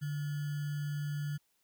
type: tone with sample-and-hold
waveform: sine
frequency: 146.83 Hz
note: D3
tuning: in tune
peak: -33 dBFS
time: 0.01-1.38 s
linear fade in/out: 20 ms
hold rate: 1575 Hz
effects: white hiss -75 dBFS RMS until 1.63 s